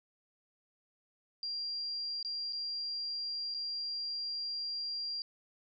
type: tone with dropouts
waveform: sine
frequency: 4763 Hz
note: D8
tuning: 24 cents sharp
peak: -35 dBFS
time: 1.43-5.22 s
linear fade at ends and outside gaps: 1 ms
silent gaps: 2.228-2.248 / 2.525-2.531 / 3.541-3.546 s
effects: none